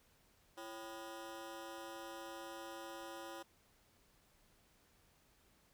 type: ring-modulated tone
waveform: 20% pulse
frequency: 444.5 Hz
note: A4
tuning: 18 cents sharp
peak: -39 dBFS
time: 0.57-3.43 s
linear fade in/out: 10 ms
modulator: 106 Hz
effects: pink hiss -71 dBFS RMS until 5.73 s